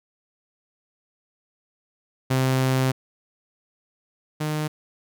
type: tone pair in turn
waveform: sawtooth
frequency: 130.81 / 152.85 Hz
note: C3 / D#3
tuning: 0 / -30 cents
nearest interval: minor third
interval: 270 cents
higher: second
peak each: -15 / -20 dBFS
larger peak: first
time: 2.3-2.92 / 4.4-4.68 s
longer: first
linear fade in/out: 10 ms
effects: none